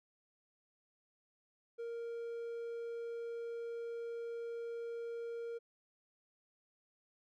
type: tone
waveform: triangle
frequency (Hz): 466.2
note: A#4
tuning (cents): 0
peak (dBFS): -38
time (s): 1.78-5.59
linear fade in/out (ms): 20
effects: none